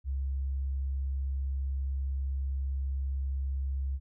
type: tone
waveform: sine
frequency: 67.6 Hz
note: C#2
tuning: 43 cents flat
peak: -29 dBFS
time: 0.04-4 s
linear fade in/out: 50 ms
effects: none